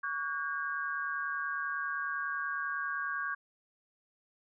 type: tone cluster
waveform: sine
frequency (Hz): 1129 / 1464 / 1614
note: C#6 / F#6 / G#6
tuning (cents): +31 / -19 / -50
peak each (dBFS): -37 / -40 / -35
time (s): 0.03-3.35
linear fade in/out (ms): 10
effects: none